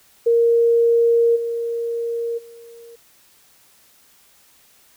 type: tone with level steps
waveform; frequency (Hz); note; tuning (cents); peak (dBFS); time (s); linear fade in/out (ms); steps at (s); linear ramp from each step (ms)
sine; 466.2; A#4; 0; -12 / -21 / -39; 0.26-2.96; 10; 1.35 / 2.37; 20
effects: white hiss -54 dBFS RMS until 4.96 s